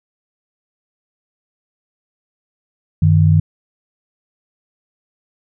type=tone pair together; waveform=sine; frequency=96.34 / 155.56 Hz; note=G2 / D#3; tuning=-30 / 0 cents; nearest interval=minor sixth; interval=830 cents; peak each=-11 dBFS; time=3.02-3.4 s; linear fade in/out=5 ms; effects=none